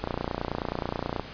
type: click train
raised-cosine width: 1 ms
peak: -14 dBFS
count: 35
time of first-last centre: 0.04-1.196 s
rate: 29.4 Hz
effects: pink hiss -42 dBFS RMS until 1.33 s + resampled to 11025 Hz